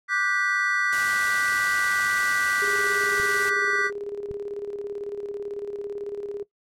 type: chord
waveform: triangle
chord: G major seventh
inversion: second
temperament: just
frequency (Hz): 1176 / 1470 / 1568 / 1960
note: D6 / F#6 / G6 / B6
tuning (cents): +2 / -12 / 0 / -14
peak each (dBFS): -27 / -26 / -27 / -23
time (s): 0.08-3.91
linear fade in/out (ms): 50
type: noise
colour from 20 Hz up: white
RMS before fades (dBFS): -33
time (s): 0.92-3.5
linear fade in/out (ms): 10
type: tone with tremolo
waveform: sine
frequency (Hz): 407.7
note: G#4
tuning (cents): -32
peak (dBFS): -28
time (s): 2.62-6.43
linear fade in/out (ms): 2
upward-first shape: square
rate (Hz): 18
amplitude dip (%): 55
type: clicks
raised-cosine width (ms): 5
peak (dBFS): -27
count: 2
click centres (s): 3.199 / 4.311
effects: noise-tail reverb RT60 0.1 s tail -18 dB re dry + low-pass 10000 Hz 12 dB/octave